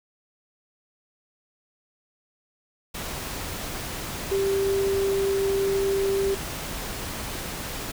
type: tone in noise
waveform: sine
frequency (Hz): 392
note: G4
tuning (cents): 0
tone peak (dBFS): -21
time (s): 4.31-6.35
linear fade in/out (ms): 10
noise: pink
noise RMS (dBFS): -33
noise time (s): 2.94-7.92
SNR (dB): +9
effects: none